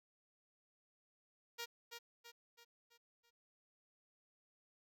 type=tone with echo; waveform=5% pulse; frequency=470 Hz; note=A#4; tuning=14 cents sharp; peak=-31 dBFS; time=1.58-1.66 s; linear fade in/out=20 ms; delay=330 ms; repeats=5; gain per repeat=-6 dB; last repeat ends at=3.31 s; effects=none